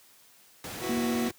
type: noise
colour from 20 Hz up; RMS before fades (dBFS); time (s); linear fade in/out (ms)
pink; -38; 0.64-1.31; 2
type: chord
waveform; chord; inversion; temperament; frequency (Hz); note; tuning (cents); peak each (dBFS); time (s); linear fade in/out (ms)
sawtooth; E suspended second; none; just; 329.6 / 370.8 / 494.4; E4 / F#4 / B4; 0 / +4 / +2; -32 / -29 / -34; 0.8-1.32; 50
type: tone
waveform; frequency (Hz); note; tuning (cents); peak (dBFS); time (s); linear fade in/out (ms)
sine; 236; A#3; +22; -27; 0.89-1.29; 5
effects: white hiss -58 dBFS RMS until 1.38 s + high-pass 100 Hz 12 dB/octave